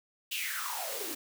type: noise with high-pass filter sweep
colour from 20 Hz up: white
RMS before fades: -36 dBFS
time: 0.31-1.15 s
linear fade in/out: 10 ms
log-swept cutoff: 3100 to 280 Hz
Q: 7.9
effects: none